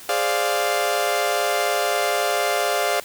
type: chord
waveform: sawtooth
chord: D half-diminished seventh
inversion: second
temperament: equal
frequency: 415.3 / 523.3 / 587.3 / 698.5 Hz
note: Ab4 / C5 / D5 / F5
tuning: 0 / 0 / 0 / 0 cents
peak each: -23 / -24 / -21 / -19 dBFS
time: 0.09-3 s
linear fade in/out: 2 ms
effects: white hiss -41 dBFS RMS until 3.04 s

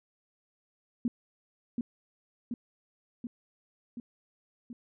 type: tone with echo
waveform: sine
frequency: 238.8 Hz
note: A#3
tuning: 42 cents sharp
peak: -25 dBFS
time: 1.05-1.08 s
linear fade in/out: 2 ms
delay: 730 ms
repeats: 5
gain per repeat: -3 dB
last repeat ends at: 4.73 s
effects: none

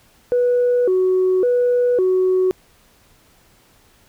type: tone with vibrato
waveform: sine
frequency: 426.7 Hz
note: G#4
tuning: 47 cents sharp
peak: -12 dBFS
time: 0.32-2.51 s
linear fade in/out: 0 ms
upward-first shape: square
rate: 0.9 Hz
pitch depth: 240 cents each way
effects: tanh soft clip ceiling -10 dBFS + pink hiss -54 dBFS RMS until 4.08 s

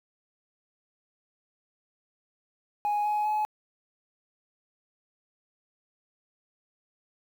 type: tone with pitch steps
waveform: sine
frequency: 830.6 / 840.3 / 850 Hz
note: G#5 / G#5 / G#5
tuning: 0 / +20 / +40 cents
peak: -22 dBFS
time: 2.85-3.45 s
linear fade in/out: 0 ms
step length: 200 ms
effects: tanh soft clip ceiling -23 dBFS + 9-bit

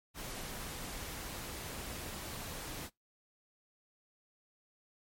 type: noise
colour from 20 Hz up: pink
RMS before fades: -43 dBFS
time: 0.14-2.9 s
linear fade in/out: 50 ms
effects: noise-tail reverb RT60 0.2 s tail -26 dB re dry + MP3 64 kbps

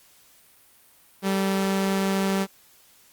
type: tone pair together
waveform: sawtooth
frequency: 193.86 / 440 Hz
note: G3 / A4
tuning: -19 / 0 cents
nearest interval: octave + major second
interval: 1419 cents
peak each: -18 / -29 dBFS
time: 1.22-2.47 s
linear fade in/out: 50 ms
effects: white hiss -56 dBFS RMS until 3.12 s + Opus 48 kbps

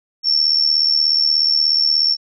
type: tone with amplitude modulation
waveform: sine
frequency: 5430 Hz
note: F8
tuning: 50 cents flat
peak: -9 dBFS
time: 0.23-2.17 s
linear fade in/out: 50 ms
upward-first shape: sine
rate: 76.7 Hz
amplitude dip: 80%
effects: none

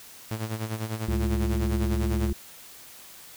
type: tone with tremolo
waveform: sawtooth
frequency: 110 Hz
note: A2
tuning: in tune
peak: -23 dBFS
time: 0.31-2.3 s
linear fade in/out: 0 ms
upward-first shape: sine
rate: 10 Hz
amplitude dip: 70%
type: harmonic tone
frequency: 69.3 Hz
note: C#2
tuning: in tune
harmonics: 1 / 3 / 5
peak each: -25 / -30 / -32 dBFS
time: 1.08-2.33 s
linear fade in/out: 5 ms
effects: white hiss -47 dBFS RMS until 3.36 s

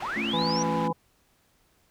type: low-pass noise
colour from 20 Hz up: white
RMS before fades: -40 dBFS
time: 0-0.88 s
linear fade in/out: 5 ms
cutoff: 2100 Hz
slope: 12 dB/octave
type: linear sweep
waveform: sine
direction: up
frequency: 698.5 to 5920 Hz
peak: -29 dBFS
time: 0.02-0.63 s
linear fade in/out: 5 ms
type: chord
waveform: sine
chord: A augmented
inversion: none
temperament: just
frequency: 220 / 275 / 343.8 Hz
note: A3 / C#4 / E#4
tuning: 0 / -14 / -27 cents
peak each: -31 / -34 / -35 dBFS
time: 0.16-0.91 s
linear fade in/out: 5 ms
type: harmonic tone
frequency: 166.3 Hz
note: E3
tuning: 16 cents sharp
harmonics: 1 / 3 / 5 / 6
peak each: -31 / -31 / -31 / -31 dBFS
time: 0.33-0.93 s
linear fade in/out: 10 ms
effects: pink hiss -66 dBFS RMS until 1.9 s

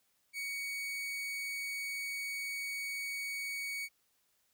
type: tone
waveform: 40% pulse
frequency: 2241 Hz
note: C#7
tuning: 18 cents sharp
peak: -36 dBFS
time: 0.33-3.89 s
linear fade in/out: 50 ms
effects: white hiss -75 dBFS RMS until 4.53 s

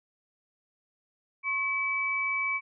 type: tone pair together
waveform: sine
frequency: 1084.5 / 2293 Hz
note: C#6 / D7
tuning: -38 / -42 cents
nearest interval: octave + minor second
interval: 1296 cents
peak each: -34 / -27 dBFS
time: 1.43-2.61 s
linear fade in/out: 50 ms
effects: none

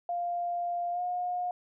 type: tone with pitch glide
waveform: sine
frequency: 698.5 to 716.9 Hz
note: F5 to F5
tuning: 0 to +45 cents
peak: -29 dBFS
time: 0.09-1.51 s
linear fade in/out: 2 ms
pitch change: +45 cents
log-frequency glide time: 0.92-1.01 s
effects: none

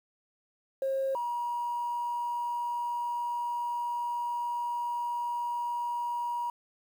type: tone pair in turn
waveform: sine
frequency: 537 / 956.8 Hz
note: C5 / A#5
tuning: +45 / +45 cents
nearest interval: minor seventh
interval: 1000 cents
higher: second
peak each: -26 / -29 dBFS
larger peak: first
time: 0.82-1.15 / 1.15-6.5 s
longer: second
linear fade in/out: 2 ms
effects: tanh soft clip ceiling -23 dBFS + 9-bit

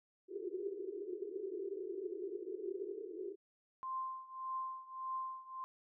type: band-pass noise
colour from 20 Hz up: white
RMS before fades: -43 dBFS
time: 0.28-3.36 s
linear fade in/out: 50 ms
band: 350 to 420 Hz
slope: 96 dB/octave
type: tone with tremolo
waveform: sine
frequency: 1046.5 Hz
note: C6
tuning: in tune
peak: -36 dBFS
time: 3.83-5.64 s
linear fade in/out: 0 ms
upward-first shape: triangle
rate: 1.7 Hz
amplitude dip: 90%
effects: none

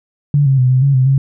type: tone with pitch steps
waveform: sine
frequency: 144.3 / 134.9 / 126.9 / 129.1 / 139.2 / 129.4 / 135.8 Hz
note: D3 / C#3 / B2 / C3 / C#3 / C3 / C#3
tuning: -30 / -47 / +47 / -23 / +8 / -19 / -35 cents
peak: -8 dBFS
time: 0.34-1.18 s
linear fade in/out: 2 ms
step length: 120 ms
effects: none

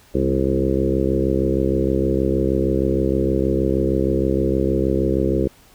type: harmonic tone with a mistuned harmonic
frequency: 66.4 Hz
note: C2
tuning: 26 cents sharp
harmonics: 1 / 2 / 3 / 4 / 5 / 6 / 7 / 8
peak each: -24 / -26 / -25 / -27 / -22 / -23 / -26 / -27 dBFS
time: 0.14-5.48 s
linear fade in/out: 10 ms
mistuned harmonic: 3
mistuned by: +29 cents
effects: pink hiss -51 dBFS RMS until 5.74 s

